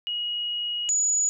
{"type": "tone pair in turn", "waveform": "sine", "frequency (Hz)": [2896, 6888], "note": ["F#7", "A8"], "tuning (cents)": [-38, -38], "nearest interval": "octave + minor third", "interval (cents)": 1500, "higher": "second", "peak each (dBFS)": [-26, -20], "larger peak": "second", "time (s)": [[0.07, 0.89], [0.89, 1.29]], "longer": "first", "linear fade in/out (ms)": 0, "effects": []}